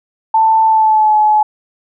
sine tone with pitch glide, 886 to 852.4 Hz, A5 to G#5, +12 to +45 cents, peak -7 dBFS, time 0.34-1.43 s, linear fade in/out 5 ms, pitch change -67 cents, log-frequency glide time 0.65-1.16 s, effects none

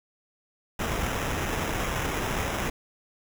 pink noise with sample-and-hold, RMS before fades -29 dBFS, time 0.79-2.7 s, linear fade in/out 5 ms, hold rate 4410 Hz, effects none

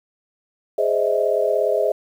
sine tone cluster, 416 / 523 / 613 / 650 Hz, G#4 / C5 / D#5 / E5, +3 / -1 / -26 / -24 cents, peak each -22 dBFS, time 0.78-1.92 s, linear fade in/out 5 ms, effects 8-bit

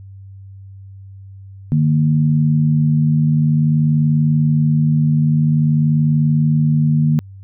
sine tone pair together, 150.3 / 230.8 Hz, D3 / A#3, +40 / -17 cents, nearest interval perfect fifth, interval 743 cents, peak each -12 / -18 dBFS, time 1.72-7.19 s, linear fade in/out 0 ms, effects added 97 Hz sine -34 dBFS peak until 7.43 s

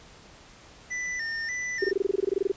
square tone with vibrato, 1900 Hz, A#6, 33 cents sharp, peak -30 dBFS, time 0.9-1.92 s, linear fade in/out 20 ms, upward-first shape square, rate 1.7 Hz, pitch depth 78 cents each way
sine tone bursts, 391 Hz, G4, 4 cents flat, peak -20 dBFS, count 16, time 1.82-2.518 s, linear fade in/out 5 ms, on 23 ms, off 22 ms
effects pink hiss -51 dBFS RMS until 2.56 s + resampled to 16000 Hz

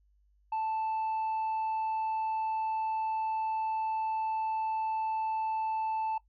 sine tone with tanh clipping, 880 Hz, A5, in tune, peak -30 dBFS, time 0.52-6.18 s, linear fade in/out 5 ms, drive 2 dB, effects noise-tail reverb RT60 0.1 s tail -19 dB re dry + added 50 Hz sine -64 dBFS peak until 6.28 s

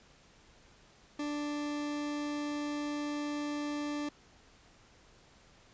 40% pulse tone, 293.7 Hz, D4, in tune, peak -33 dBFS, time 1.19-4.09 s, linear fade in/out 5 ms, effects pink hiss -61 dBFS RMS until 5.73 s + resampled to 16000 Hz

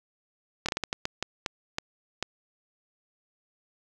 slowing click train, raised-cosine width 0.2 ms, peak -11 dBFS, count 11, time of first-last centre 0.66-2.226 s, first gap 26 ms, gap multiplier 1.37, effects none

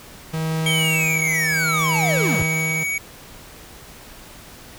45% pulse tone with tremolo, 159.8 Hz, D#3, 47 cents sharp, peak -20 dBFS, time 0.33-2.84 s, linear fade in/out 10 ms, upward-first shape sine, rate 0.68 Hz, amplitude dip 50%
square linear sweep, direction down, 3210 to 58.3 Hz, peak -22 dBFS, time 0.66-2.43 s, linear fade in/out 5 ms
square tone, 2252 Hz, C#7, 27 cents sharp, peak -22 dBFS, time 0.66-2.98 s, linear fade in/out 2 ms
effects pink hiss -42 dBFS RMS until 4.78 s

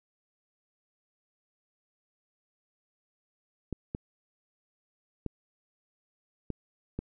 clicks, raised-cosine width 3 ms, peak -20 dBFS, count 5, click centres 3.727 / 3.949 / 5.263 / 6.503 / 6.99 s, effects none

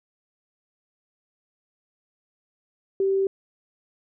sine tone, 388.1 Hz, G4, 17 cents flat, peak -19 dBFS, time 3-3.27 s, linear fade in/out 2 ms, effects none

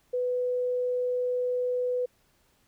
sine tone, 496.9 Hz, B4, 11 cents sharp, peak -25 dBFS, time 0.13-2.06 s, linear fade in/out 10 ms, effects pink hiss -67 dBFS RMS until 2.67 s

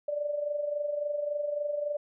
sine tone with amplitude modulation, 587 Hz, D5, 1 cent flat, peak -26 dBFS, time 0.08-1.97 s, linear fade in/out 5 ms, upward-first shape sine, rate 23.6 Hz, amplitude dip 60%, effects none

